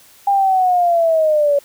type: linear sweep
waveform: sine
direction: down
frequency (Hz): 806 to 563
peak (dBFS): -11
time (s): 0.27-1.59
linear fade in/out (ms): 5
effects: white hiss -47 dBFS RMS until 1.64 s